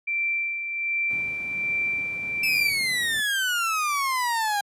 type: tone with tremolo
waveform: sine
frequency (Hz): 2349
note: D7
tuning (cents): 0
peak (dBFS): -22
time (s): 0.07-2.7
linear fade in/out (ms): 10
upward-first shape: sine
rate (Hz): 1.3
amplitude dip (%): 50
type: noise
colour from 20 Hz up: brown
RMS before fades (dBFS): -37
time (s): 1.09-3.22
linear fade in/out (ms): 20
type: exponential sweep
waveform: 30% pulse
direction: down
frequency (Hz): 2637 to 801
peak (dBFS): -20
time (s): 2.43-4.61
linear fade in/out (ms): 5
effects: high-pass 150 Hz 12 dB/octave + resampled to 32000 Hz